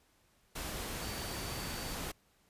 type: tone in noise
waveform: sine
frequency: 4577 Hz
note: D8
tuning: 45 cents flat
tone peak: -49 dBFS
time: 1.01-1.95 s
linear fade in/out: 10 ms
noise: pink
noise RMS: -40 dBFS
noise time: 0.55-2.12 s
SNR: -12 dB
effects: pink hiss -70 dBFS RMS until 2.49 s + resampled to 32000 Hz